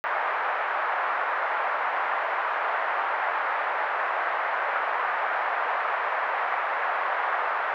pink band-pass noise, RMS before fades -27 dBFS, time 0.04-7.74 s, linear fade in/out 0 ms, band 700 to 1800 Hz, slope 24 dB/octave, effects none

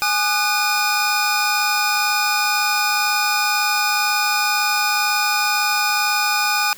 square tone cluster, 833 / 1217 / 1486 / 2437 / 5070 Hz, G#5 / D#6 / F#6 / D#7 / D#8, +5 / -39 / +7 / -37 / +32 cents, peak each -24 dBFS, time 0.02-6.73 s, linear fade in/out 0 ms, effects white hiss -41 dBFS RMS until 6.77 s

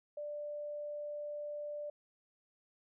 sine tone, 590 Hz, D5, 8 cents sharp, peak -39 dBFS, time 0.17-1.9 s, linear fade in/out 5 ms, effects none

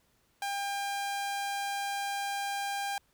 sawtooth tone, 800 Hz, G5, 35 cents sharp, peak -28 dBFS, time 0.42-2.98 s, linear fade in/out 2 ms, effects pink hiss -70 dBFS RMS until 3.13 s

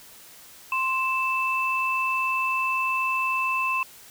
sine tone pair together, 1046.5 / 2642 Hz, C6 / E7, 0 / +3 cents, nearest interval octave + major third, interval 1603 cents, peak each -25 dBFS, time 0.72-3.83 s, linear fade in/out 2 ms, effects white hiss -48 dBFS RMS until 4.1 s

